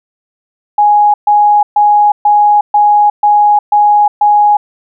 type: tone bursts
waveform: sine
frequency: 831 Hz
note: G#5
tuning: 1 cent sharp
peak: -4 dBFS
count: 8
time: 0.78-4.57 s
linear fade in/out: 5 ms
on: 360 ms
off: 130 ms
effects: none